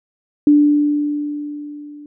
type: tone with level ramp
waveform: sine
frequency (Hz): 293.9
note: D4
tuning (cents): +1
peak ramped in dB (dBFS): -6 to -34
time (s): 0.47-2.06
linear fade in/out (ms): 2
effects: none